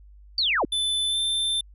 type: linear sweep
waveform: sine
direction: down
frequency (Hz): 4699 to 203.6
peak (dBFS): -20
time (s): 0.38-0.65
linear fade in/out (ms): 2
type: tone with pitch glide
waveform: square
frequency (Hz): 3513 to 3560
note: A7 to A7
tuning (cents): -3 to +20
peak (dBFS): -23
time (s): 0.72-1.61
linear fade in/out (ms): 5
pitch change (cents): +23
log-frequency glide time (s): 1.08-1.18
effects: added 50 Hz sine -46 dBFS peak until 1.74 s + resampled to 32000 Hz